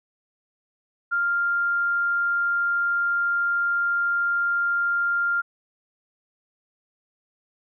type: tone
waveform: sine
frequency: 1396.9 Hz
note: F6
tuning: in tune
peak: -20 dBFS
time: 1.11-5.42 s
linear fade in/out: 20 ms
effects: none